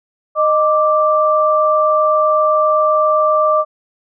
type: tone pair together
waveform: sine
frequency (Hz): 617.6 / 1174.7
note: D#5 / D6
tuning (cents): -13 / 0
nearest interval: major seventh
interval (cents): 1113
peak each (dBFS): -13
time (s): 0.35-3.65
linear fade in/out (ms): 50
effects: none